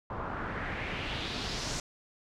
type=noise with low-pass filter sweep; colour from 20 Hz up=pink; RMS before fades=-36 dBFS; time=0.1-1.8 s; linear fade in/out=2 ms; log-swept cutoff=1000 to 6700 Hz; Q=2.4; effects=none